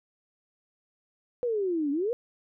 sine exponential two-way sweep, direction down then up, 502 to 275.1 to 502 Hz, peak -25 dBFS, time 1.43-2.13 s, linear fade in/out 0 ms, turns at 1.91 s, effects none

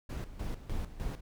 brown noise with tremolo, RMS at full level -35 dBFS, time 0.09-1.21 s, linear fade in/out 10 ms, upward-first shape square, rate 3.3 Hz, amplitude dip 75%, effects none

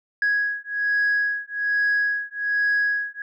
sine beating tone pair, 1661.2 / 1662.4 Hz, G#6 / G#6, 0 / +1 cents, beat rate 1.2 Hz, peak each -22 dBFS, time 0.22-3.22 s, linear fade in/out 2 ms, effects tanh soft clip ceiling -15 dBFS

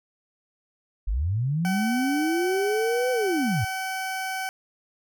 sine linear two-way sweep, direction up then down, 41.2 to 511 to 88.8 Hz, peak -22 dBFS, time 1.07-3.65 s, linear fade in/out 10 ms, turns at 3.11 s
20% pulse tone, 760 Hz, F#5, 46 cents sharp, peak -23 dBFS, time 1.65-4.49 s, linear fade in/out 0 ms
effects none

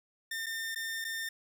sawtooth tone with dropouts, 1808 Hz, A6, 47 cents sharp, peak -31 dBFS, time 0.31-1.29 s, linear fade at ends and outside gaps 5 ms, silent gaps 0.461-0.465 / 0.748-0.758 / 1.044-1.048 s, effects none

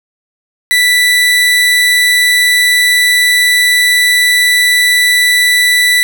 30% pulse tone, 1974 Hz, B6, 1 cent flat, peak -4 dBFS, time 0.71-6.03 s, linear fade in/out 0 ms, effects none

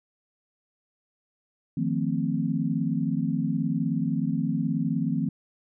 sine chord, F dominant seventh, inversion third, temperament equal with one note detuned, 155.56 / 174.61 / 225.3 / 261.6 Hz, Eb3 / F3 / A3 / C4, 0 / 0 / +41 / 0 cents, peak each -29 dBFS, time 1.77-5.29 s, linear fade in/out 5 ms, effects none

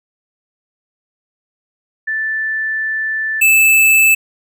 sine / square tone pair in turn, 1760 / 2627 Hz, A6 / E7, 0 / -7 cents, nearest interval perfect fifth, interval 693 cents, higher second, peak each -16 / -8 dBFS, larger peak second, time 2.07-3.41 / 3.41-4.15 s, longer first, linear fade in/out 10 ms, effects none

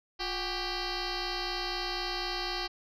sine tone with frequency modulation, 1972 Hz, B6, 3 cents flat, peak -30 dBFS, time 0.19-2.68 s, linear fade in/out 20 ms, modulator 388 Hz, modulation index 7.7, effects tanh soft clip ceiling -27 dBFS

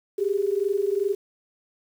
sine tone pair together, 388.9 / 411.5 Hz, G4 / G#4, -14 / -16 cents, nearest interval minor second, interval 98 cents, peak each -24 dBFS, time 0.18-1.15 s, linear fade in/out 10 ms, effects 8-bit

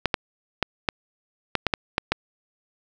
clicks, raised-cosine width 0.3 ms, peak -4 dBFS, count 9, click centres 0.057 / 0.142 / 0.627 / 0.888 / 1.553 / 1.667 / 1.738 / 1.981 / 2.12 s, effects none

